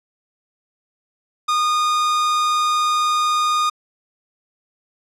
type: tone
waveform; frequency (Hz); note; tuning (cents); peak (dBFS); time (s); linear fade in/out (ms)
45% pulse; 1226; D#6; -26; -16; 1.48-3.7; 10
effects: low-pass 7000 Hz 12 dB/octave